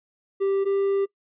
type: tone pair in turn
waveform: triangle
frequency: 392 / 394.7 Hz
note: G4 / G4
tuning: 0 / +12 cents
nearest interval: unison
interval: 12 cents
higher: second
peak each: -18 dBFS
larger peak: neither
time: 0.4-0.65 / 0.65-1.06 s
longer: second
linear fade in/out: 20 ms
effects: noise-tail reverb RT60 0.1 s tail -22 dB re dry + resampled to 8000 Hz